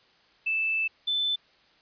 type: tone pair in turn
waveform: sine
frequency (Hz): 2637 / 3520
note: E7 / A7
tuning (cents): 0 / 0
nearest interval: perfect fourth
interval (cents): 500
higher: second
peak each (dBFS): -24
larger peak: neither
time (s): 0.46-0.88 / 1.07-1.36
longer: first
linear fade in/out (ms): 10
effects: white hiss -61 dBFS RMS until 1.81 s + resampled to 11025 Hz